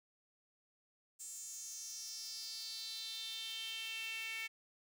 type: tone with high-pass filter sweep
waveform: sawtooth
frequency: 447.2 Hz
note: A4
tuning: 28 cents sharp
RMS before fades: -45 dBFS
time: 1.19-4.48 s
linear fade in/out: 20 ms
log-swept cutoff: 7700 to 2300 Hz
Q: 5.3
effects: none